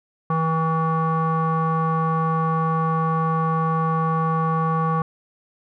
square tone with low-pass filter, 161.5 Hz, E3, 35 cents flat, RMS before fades -21 dBFS, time 0.3-5.02 s, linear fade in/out 2 ms, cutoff 1100 Hz, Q 6.5, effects none

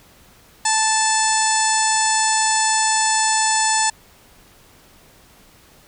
harmonic tone with a mistuned harmonic, 878 Hz, A5, 4 cents flat, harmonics 1 / 2 / 3 / 4 / 5 / 6 / 7 / 8 / 9 / 10, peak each -19 / -24 / -30 / -31 / -28 / -27 / -30 / -25 / -23 / -27 dBFS, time 0.65-3.9 s, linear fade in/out 5 ms, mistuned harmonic 5, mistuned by -17 cents, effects pink hiss -50 dBFS RMS until 5.87 s

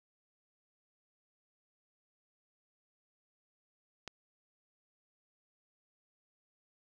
click, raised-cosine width 0.2 ms, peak -24 dBFS, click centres 4.077 s, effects none

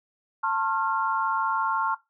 sine tone cluster, 892 / 1078 / 1383 Hz, A5 / C#6 / F6, +23 / -49 / -17 cents, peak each -27 dBFS, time 0.43-1.95 s, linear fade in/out 10 ms, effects noise-tail reverb RT60 0.2 s tail -17 dB re dry

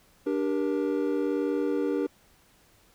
triangle chord, G minor, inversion second, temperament equal with one note detuned, 293.7 / 392 / 473.2 Hz, D4 / G4 / Bb4, 0 / 0 / +26 cents, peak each -26 / -28 / -28 dBFS, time 0.26-2.07 s, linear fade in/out 10 ms, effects pink hiss -61 dBFS RMS until 2.94 s

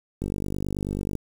click train, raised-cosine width 3 ms, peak -16 dBFS, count 47, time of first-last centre 0.22-1.153 s, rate 49.3 Hz, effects 7-bit

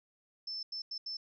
sine tone bursts at uneven times, 5290 Hz, E8, 5 cents sharp, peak -37 dBFS, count 4, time 0.47-0.63 / 0.72-0.82 / 0.91-0.98 / 1.06-1.17 s, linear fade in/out 5 ms, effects none

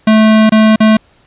square tone with dropouts, 217.9 Hz, A3, 17 cents flat, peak -5 dBFS, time 0.07-0.97 s, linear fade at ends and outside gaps 5 ms, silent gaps 0.495-0.52 / 0.76-0.803 s, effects pink hiss -50 dBFS RMS until 1.26 s + resampled to 8000 Hz

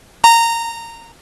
45% pulse tone with exponential decay, 925 Hz, A#5, 14 cents flat, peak -3 dBFS, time 0.24-1.12 s, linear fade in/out 0 ms, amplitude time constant 190 ms, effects pink hiss -48 dBFS RMS until 1.21 s + AAC 32 kbps

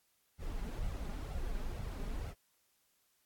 brown noise with flanger, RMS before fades -39 dBFS, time 0.38-2.35 s, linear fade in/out 50 ms, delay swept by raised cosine 1.4 to 5 ms, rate 2.1 Hz, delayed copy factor +0.65, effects white hiss -75 dBFS RMS until 3.25 s + AAC 64 kbps

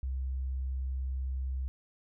sine tone, 65.41 Hz, C2, in tune, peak -31 dBFS, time 0.03-1.68 s, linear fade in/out 0 ms, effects none

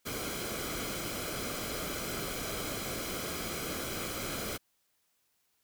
pink noise with comb filter, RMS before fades -37 dBFS, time 0.05-4.58 s, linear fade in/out 20 ms, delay 1.1 ms, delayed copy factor -0.6, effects white hiss -75 dBFS RMS until 5.63 s

